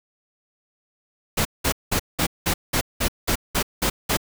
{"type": "noise bursts", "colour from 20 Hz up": "pink", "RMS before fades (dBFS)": -21, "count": 11, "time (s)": [1.37, 4.172], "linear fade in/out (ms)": 10, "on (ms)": 82, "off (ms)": 190, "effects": []}